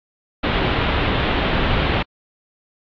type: low-pass noise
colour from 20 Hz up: pink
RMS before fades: -19 dBFS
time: 0.43-2.03 s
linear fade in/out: 10 ms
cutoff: 3700 Hz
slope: 48 dB/octave
effects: AAC 64 kbps